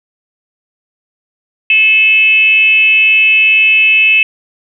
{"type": "tone with frequency modulation", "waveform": "sine", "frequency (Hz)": 2601, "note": "E7", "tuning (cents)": -24, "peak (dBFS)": -5, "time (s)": [1.7, 4.23], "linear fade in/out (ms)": 2, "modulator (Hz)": 422, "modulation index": 0.44, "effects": []}